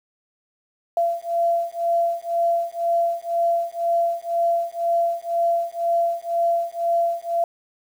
sine beating tone pair, 680 / 682 Hz, F5 / F5, -46 / -41 cents, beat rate 2 Hz, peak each -22 / -22 dBFS, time 0.97-7.44 s, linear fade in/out 2 ms, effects 8-bit

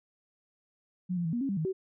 sine tone with pitch steps, 181.4 / 173.1 / 162.7 / 238.7 / 273.1 / 197.1 / 157.7 / 378.7 Hz, F#3 / F3 / E3 / A#3 / C#4 / G3 / D#3 / F#4, -34 / -15 / -22 / +41 / -26 / +10 / +24 / +40 cents, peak -28 dBFS, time 1.09-1.73 s, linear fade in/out 20 ms, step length 80 ms, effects none

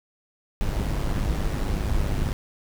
brown noise with amplitude modulation, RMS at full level -22 dBFS, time 0.61-2.33 s, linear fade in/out 0 ms, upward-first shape sine, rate 102 Hz, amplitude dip 55%, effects none

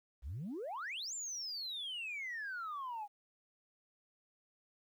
sine exponential two-way sweep, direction up then down, 55 to 7459 to 800 Hz, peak -38 dBFS, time 0.22-3.08 s, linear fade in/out 50 ms, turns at 1.14 s, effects tanh soft clip ceiling -37 dBFS + 12-bit

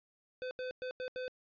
square tone bursts at uneven times, 508 Hz, B4, 49 cents sharp, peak -38 dBFS, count 5, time 0.42-0.51 / 0.59-0.71 / 0.82-0.91 / 1-1.08 / 1.16-1.28 s, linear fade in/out 0 ms, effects resampled to 11025 Hz

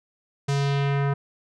square tone with low-pass filter sweep, 140.3 Hz, C#3, 21 cents sharp, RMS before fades -23 dBFS, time 0.48-1.14 s, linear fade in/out 10 ms, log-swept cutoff 7100 to 1400 Hz, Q 1.4, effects none

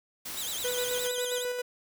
white noise, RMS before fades -38 dBFS, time 0.25-1.08 s, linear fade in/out 10 ms
20% pulse tone with vibrato, 3520 Hz, A7, in tune, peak -28 dBFS, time 0.37-1.45 s, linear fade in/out 5 ms, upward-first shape sine, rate 9.6 Hz, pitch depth 210 cents each way
45% pulse tone with tremolo, 493.9 Hz, B4, in tune, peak -29 dBFS, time 0.64-1.62 s, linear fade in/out 10 ms, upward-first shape square, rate 7.4 Hz, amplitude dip 35%
effects none

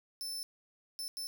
sawtooth tone bursts at uneven times, 5290 Hz, E8, 5 cents sharp, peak -35 dBFS, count 3, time 0.21-0.43 / 0.99-1.08 / 1.17-1.27 s, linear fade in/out 0 ms, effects 11-bit

